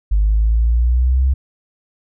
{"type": "exponential sweep", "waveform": "sine", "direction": "up", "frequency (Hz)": [50.2, 67.3], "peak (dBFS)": -10, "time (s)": [0.11, 1.34], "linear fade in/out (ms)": 10, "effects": ["tanh soft clip ceiling -7 dBFS"]}